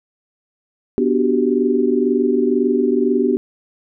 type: chord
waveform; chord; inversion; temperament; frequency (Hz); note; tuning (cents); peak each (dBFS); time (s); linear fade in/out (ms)
sine; G major seventh; first; equal; 246.9 / 293.7 / 370 / 392; B3 / D4 / F#4 / G4; 0 / 0 / 0 / 0; -18 / -21 / -20 / -18; 0.98-3.37; 0
effects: none